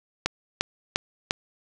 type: click train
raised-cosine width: 0.2 ms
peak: -5 dBFS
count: 4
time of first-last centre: 0.26-1.309 s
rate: 2.86 Hz
effects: none